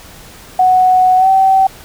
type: tone with pitch glide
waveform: sine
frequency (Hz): 740 to 767.9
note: F#5 to G5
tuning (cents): 0 to -36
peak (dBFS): -6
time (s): 0.59-1.67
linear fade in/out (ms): 5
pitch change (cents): +64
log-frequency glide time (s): 1.17-1.28
effects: pink hiss -37 dBFS RMS until 1.84 s